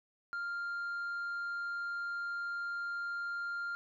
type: tone with tanh clipping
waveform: sine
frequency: 1396.9 Hz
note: F6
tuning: in tune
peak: -36 dBFS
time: 0.33-3.75 s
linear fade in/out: 0 ms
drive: 2 dB
effects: none